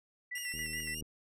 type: tone with tremolo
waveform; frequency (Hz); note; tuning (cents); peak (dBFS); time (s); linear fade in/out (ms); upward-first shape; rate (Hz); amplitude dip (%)
sine; 1972; B6; -3; -37; 0.31-0.95; 10; square; 7.1; 65
type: tone with vibrato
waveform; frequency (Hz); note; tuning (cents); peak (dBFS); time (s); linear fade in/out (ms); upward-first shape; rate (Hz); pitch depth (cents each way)
15% pulse; 2774; F7; -12; -32; 0.35-1.01; 5; sine; 5; 50
type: click train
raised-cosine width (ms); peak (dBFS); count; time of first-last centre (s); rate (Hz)
3; -36; 39; 0.54-1.023; 78.6
effects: none